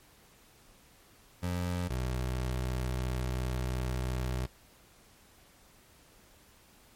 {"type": "tone pair in turn", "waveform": "25% pulse", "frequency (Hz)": [88.9, 62.86], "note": ["F2", "B1"], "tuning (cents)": [31, 31], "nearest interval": "tritone", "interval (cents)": 600, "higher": "first", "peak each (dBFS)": [-27, -27], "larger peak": "neither", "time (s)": [[1.42, 1.89], [1.89, 4.47]], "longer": "second", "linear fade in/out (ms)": 20, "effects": ["pink hiss -60 dBFS RMS until 6.95 s", "MP3 64 kbps"]}